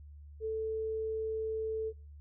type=tone; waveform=sine; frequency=440 Hz; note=A4; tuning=in tune; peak=-32 dBFS; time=0.4-1.93 s; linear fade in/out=50 ms; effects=noise-tail reverb RT60 0.4 s tail -25 dB re dry + added 73 Hz sine -48 dBFS peak until 2.2 s